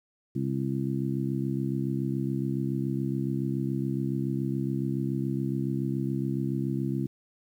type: harmonic tone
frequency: 67.1 Hz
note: C2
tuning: 44 cents sharp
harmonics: 2 / 3 / 4 / 5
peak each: -30 / -32 / -33 / -34 dBFS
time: 0.35-7.07 s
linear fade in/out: 10 ms
effects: 10-bit